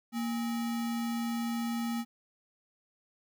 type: tone with sample-and-hold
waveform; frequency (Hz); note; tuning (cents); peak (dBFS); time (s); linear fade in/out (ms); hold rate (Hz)
sine; 233.1; A#3; 0; -30; 0.12-2.05; 50; 1050
effects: none